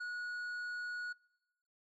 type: tone with tanh clipping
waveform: triangle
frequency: 1458 Hz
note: F#6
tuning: 26 cents flat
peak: -40 dBFS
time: 0-1.13 s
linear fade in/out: 10 ms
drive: 10 dB
effects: noise-tail reverb RT60 0.9 s tail -23 dB re dry + MP3 64 kbps